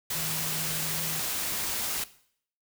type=tone in noise; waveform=sine; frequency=158.5 Hz; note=D#3; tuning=32 cents sharp; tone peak=-38 dBFS; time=0.15-1.2 s; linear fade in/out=5 ms; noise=white; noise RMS=-31 dBFS; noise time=0.1-2.04 s; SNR=-10 dB; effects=noise-tail reverb RT60 0.6 s tail -17 dB re dry